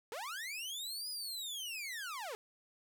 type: linear two-way sweep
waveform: sawtooth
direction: up then down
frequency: 403 to 5030 to 403 Hz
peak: -37 dBFS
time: 0.12-2.35 s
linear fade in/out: 0 ms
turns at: 1.09 s
effects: none